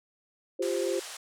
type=chord; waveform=sine; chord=F suspended second; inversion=none; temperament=equal; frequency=349.2 / 392 / 523.3 Hz; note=F4 / G4 / C5; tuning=0 / 0 / 0 cents; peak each=-31 dBFS; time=0.59-1 s; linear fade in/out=10 ms
type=band-pass noise; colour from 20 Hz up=white; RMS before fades=-42 dBFS; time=0.62-1.17 s; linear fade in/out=5 ms; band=530 to 9100 Hz; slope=24 dB/octave
effects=none